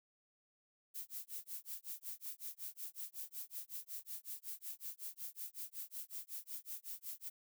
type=noise with tremolo; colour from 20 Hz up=violet; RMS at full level=-44 dBFS; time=0.94-7.3 s; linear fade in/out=20 ms; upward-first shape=sine; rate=5.4 Hz; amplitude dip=100%; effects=none